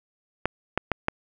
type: clicks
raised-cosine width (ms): 0.5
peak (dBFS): -7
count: 4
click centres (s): 0.456 / 0.776 / 0.917 / 1.084
effects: none